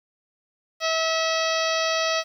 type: harmonic tone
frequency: 647 Hz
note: E5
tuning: 32 cents flat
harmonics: 1 / 2 / 3 / 4 / 5 / 6 / 7 / 8 / 9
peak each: -25 / -28 / -30 / -31 / -32 / -33 / -33 / -34 / -35 dBFS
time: 0.8-2.24 s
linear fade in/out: 50 ms
effects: 9-bit